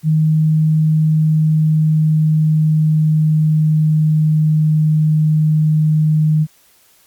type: tone with pitch glide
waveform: sine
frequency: 156.2 to 154.58 Hz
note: D#3 to D#3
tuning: +7 to -11 cents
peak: -10 dBFS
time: 0.03-6.47 s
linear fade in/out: 50 ms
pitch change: -18 cents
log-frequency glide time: 0.72-4.76 s
effects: white hiss -52 dBFS RMS until 7.06 s + Opus 48 kbps